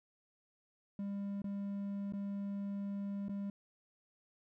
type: tone with dropouts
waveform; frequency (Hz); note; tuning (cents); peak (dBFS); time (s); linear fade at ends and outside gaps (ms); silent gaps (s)
triangle; 200; G3; +35; -35; 0.99-3.5; 2; 1.419-1.442 / 2.124-2.135 / 3.284-3.293
effects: none